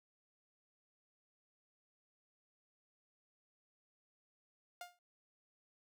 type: tone with exponential decay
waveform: sawtooth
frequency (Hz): 707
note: F5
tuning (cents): +21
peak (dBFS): -39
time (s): 4.81-4.99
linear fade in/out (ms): 2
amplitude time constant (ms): 38
effects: none